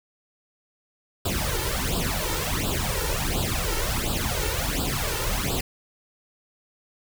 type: noise with flanger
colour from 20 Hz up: pink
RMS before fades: -26 dBFS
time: 1.25-5.61 s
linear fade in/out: 5 ms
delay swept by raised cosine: 0.24 to 2.24 ms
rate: 1.4 Hz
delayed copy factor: +0.85
effects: none